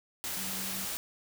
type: tone in noise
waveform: sine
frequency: 190.6 Hz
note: G3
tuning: 48 cents flat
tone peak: -43 dBFS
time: 0.37-0.85 s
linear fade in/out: 0 ms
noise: white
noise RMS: -36 dBFS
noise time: 0.24-0.97 s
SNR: -10 dB
effects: none